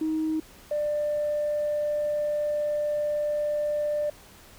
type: tone pair in turn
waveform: sine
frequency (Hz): 314.7 / 594.1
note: D#4 / D5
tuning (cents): +20 / +20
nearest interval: major seventh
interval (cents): 1100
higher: second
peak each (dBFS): -23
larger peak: neither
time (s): 0.01-0.4 / 0.71-4.1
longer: second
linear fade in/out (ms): 5
effects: tanh soft clip ceiling -20 dBFS + pink hiss -51 dBFS RMS until 4.58 s

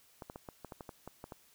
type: clicks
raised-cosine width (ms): 1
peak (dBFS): -30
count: 11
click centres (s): 0.222 / 0.299 / 0.359 / 0.488 / 0.647 / 0.722 / 0.808 / 0.892 / 1.076 / 1.241 / 1.322
effects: white hiss -65 dBFS RMS until 1.54 s

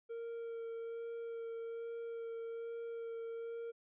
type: tone with vibrato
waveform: triangle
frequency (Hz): 461.1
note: A#4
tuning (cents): -19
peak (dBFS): -39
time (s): 0.09-3.72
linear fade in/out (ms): 20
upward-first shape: sine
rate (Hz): 1.2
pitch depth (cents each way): 11
effects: resampled to 8000 Hz

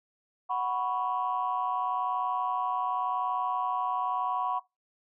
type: chord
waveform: sine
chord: F# suspended fourth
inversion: none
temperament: equal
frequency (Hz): 740 / 987.8 / 1108.7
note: F#5 / B5 / C#6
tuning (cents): 0 / 0 / 0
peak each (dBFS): -31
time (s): 0.49-4.6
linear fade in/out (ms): 20
effects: noise-tail reverb RT60 0.2 s tail -20 dB re dry + tanh soft clip ceiling -19 dBFS

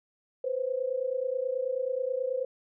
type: tone pair together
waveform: sine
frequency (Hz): 498.7 / 528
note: B4 / C5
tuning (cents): +17 / +16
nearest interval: minor second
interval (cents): 99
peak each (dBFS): -31 / -30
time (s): 0.44-2.45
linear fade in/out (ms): 5
effects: none

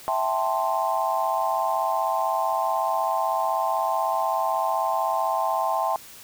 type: chord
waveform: sine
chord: A minor seventh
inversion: second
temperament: equal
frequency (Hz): 659.3 / 784 / 880 / 1046.5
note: E5 / G5 / A5 / C6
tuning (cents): 0 / 0 / 0 / 0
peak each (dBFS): -27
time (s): 0.08-5.96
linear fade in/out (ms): 0
effects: white hiss -45 dBFS RMS until 6.23 s

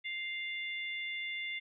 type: harmonic tone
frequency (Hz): 698.5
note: F5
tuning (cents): 0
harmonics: 3 / 4 / 5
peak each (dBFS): -37 / -46 / -44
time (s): 0.04-1.6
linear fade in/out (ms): 20
effects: none

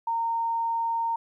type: tone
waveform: sine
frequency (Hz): 920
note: A#5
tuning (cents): -23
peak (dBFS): -24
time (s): 0.07-1.16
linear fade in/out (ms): 5
effects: 11-bit

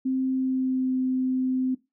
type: tone with pitch glide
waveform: sine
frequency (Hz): 261.6 to 258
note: C4 to C4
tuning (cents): 0 to -24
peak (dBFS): -22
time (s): 0.05-1.75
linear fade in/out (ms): 10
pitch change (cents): -24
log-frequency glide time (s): 0.32-0.95
effects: noise-tail reverb RT60 0.2 s tail -17 dB re dry

